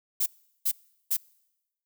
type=noise bursts; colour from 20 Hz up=violet; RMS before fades=-25 dBFS; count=3; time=0.2-1.169 s; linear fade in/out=10 ms; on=63 ms; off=390 ms; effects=noise-tail reverb RT60 1.0 s tail -26 dB re dry